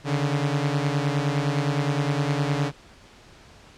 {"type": "beating tone pair", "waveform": "sawtooth", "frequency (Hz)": [140, 149.7], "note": ["C#3", "D3"], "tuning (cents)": [18, 33], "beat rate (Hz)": 9.7, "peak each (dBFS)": [-20, -22], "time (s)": [0.04, 2.72], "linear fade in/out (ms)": 50, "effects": ["pink hiss -50 dBFS RMS until 3.77 s", "low-pass 6000 Hz 12 dB/octave"]}